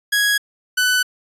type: tone pair in turn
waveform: sawtooth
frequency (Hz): 1661.2 / 1497.3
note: G#6 / F#6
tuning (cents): 0 / +20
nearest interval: major second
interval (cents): 180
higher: first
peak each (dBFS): -11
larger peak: neither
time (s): 0.12-0.38 / 0.77-1.03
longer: neither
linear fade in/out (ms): 10
effects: resampled to 32000 Hz